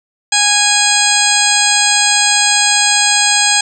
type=harmonic tone; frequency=825 Hz; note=G#5; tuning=12 cents flat; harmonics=1 / 2 / 3 / 4 / 5 / 6 / 8 / 9 / 10; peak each=-18 / -18 / -18 / -18 / -18 / -18 / -18 / -18 / -18 dBFS; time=0.32-3.61 s; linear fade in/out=5 ms; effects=none